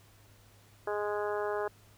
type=harmonic tone; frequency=207.7 Hz; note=G#3; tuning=in tune; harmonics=2 / 3 / 4 / 5 / 6 / 7 / 8; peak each=-33 / -37 / -39 / -41 / -43 / -44 / -45 dBFS; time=0.87-1.68 s; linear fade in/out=5 ms; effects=added 103 Hz sine -60 dBFS peak until 1.97 s + pink hiss -62 dBFS RMS until 1.97 s